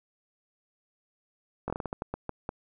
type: slowing click train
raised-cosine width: 1 ms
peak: -18 dBFS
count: 11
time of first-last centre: 1.68-2.491 s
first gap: 20 ms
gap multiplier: 1.29
effects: none